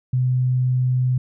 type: tone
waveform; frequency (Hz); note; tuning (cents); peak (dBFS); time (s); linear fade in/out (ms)
sine; 127; B2; +49; -16; 0.13-1.18; 5
effects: none